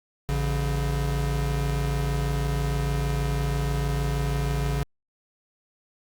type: tone pair together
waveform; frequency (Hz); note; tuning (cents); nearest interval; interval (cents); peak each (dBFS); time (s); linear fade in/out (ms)
square; 55.8 / 141.1; A1 / C#3; +25 / +31; octave + major third; 1606; -27; 0.29-4.83; 0
effects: Opus 48 kbps